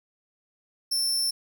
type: tone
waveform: sawtooth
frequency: 5370 Hz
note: E8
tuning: 31 cents sharp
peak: -21 dBFS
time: 0.91-1.31 s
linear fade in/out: 10 ms
effects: none